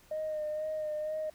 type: tone with vibrato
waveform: sine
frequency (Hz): 615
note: D#5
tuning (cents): -20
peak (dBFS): -31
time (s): 0.11-1.3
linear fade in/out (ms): 5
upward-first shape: sine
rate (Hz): 2.1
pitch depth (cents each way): 25
effects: tanh soft clip ceiling -28 dBFS + pink hiss -61 dBFS RMS until 1.34 s